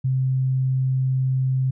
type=tone; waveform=sine; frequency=130.9 Hz; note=C3; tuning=1 cent sharp; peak=-18 dBFS; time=0.04-1.71 s; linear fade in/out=10 ms; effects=none

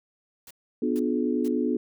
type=noise bursts; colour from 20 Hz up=white; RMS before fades=-46 dBFS; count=3; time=0.47-1.481 s; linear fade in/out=2 ms; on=37 ms; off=450 ms
type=chord; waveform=sine; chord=B diminished seventh; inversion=none; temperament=just; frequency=246.9 / 296.3 / 355.6 / 426.7 Hz; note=B3 / D4 / F4 / Ab4; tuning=0 / +15 / +31 / +47 cents; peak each=-26 / -28 / -30 / -30 dBFS; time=0.82-1.77 s; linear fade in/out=5 ms
effects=none

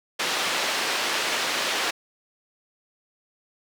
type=band-pass noise; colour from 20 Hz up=white; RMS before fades=-26 dBFS; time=0.19-1.91 s; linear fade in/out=10 ms; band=320 to 3900 Hz; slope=12 dB/octave; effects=none

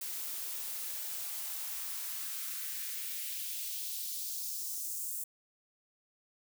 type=noise with high-pass filter sweep; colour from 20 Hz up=blue; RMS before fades=-39 dBFS; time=0.01-5.24 s; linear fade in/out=5 ms; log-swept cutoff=270 to 8400 Hz; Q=1.5; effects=none

